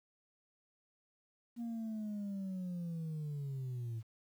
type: linear sweep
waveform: sine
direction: down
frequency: 237.8 to 110 Hz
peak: -35 dBFS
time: 1.56-4.03 s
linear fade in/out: 50 ms
effects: tanh soft clip ceiling -37 dBFS + 11-bit